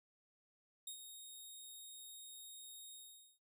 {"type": "tone with ADSR envelope", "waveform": "15% pulse", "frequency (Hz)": 3729, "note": "A#7", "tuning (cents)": 0, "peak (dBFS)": -36, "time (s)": [0.87, 3.39], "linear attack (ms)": 4, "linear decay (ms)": 90, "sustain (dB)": -8, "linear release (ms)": 460, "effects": ["noise-tail reverb RT60 0.1 s tail -18 dB re dry"]}